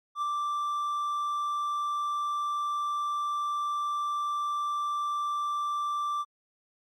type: tone with ADSR envelope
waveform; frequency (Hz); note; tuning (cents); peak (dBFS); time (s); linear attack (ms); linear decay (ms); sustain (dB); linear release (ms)
triangle; 1174.7; D6; 0; -24; 0.15-6.25; 71; 9; -2; 41
effects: Opus 48 kbps